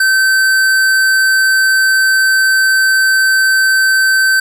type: tone with tanh clipping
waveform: sine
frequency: 1544 Hz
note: G6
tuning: 27 cents flat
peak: -10 dBFS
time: 0-4.4 s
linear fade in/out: 5 ms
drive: 18 dB
effects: none